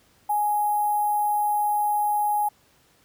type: tone with sample-and-hold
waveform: sine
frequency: 833 Hz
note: G#5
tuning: 5 cents sharp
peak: -20 dBFS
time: 0.29-2.49 s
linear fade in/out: 10 ms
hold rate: 11025 Hz
effects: pink hiss -60 dBFS RMS until 3.04 s + high-pass 60 Hz 12 dB/octave